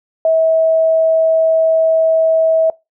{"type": "tone", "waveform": "sine", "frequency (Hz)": 646, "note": "E5", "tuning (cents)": -35, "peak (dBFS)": -9, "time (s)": [0.25, 2.7], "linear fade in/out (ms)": 2, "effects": ["noise-tail reverb RT60 0.2 s tail -20 dB re dry"]}